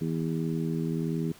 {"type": "harmonic tone", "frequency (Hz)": 81.2, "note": "E2", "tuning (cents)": -26, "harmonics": [2, 3, 4, 5], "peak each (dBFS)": [-29, -33, -35, -37], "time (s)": [0.01, 1.32], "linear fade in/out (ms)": 5, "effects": ["pink hiss -53 dBFS RMS until 1.39 s"]}